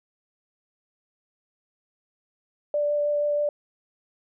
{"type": "tone with vibrato", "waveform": "sine", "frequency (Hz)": 587.3, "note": "D5", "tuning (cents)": 0, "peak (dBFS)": -21, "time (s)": [2.74, 3.49], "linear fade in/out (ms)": 2, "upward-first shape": "sine", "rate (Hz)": 6.3, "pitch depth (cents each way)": 8, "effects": []}